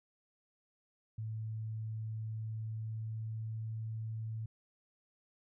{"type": "tone with pitch glide", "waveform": "sine", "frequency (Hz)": [110, 110.96], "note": ["A2", "A2"], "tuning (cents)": [0, 15], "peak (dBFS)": -37, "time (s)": [1.18, 4.46], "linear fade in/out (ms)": 5, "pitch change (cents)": 15, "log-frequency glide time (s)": [2.25, 3.78], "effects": []}